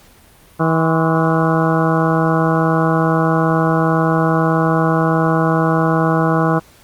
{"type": "harmonic tone with a mistuned harmonic", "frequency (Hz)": 161.6, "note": "E3", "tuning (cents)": -34, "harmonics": [1, 2, 3, 4, 5, 6, 7, 8, 9], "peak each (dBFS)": [-16, -19, -21, -22, -23, -24, -24, -25, -26], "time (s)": [0.59, 6.6], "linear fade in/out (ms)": 20, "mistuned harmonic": 6, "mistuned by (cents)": 110, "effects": ["pink hiss -47 dBFS RMS until 6.83 s", "Opus 48 kbps"]}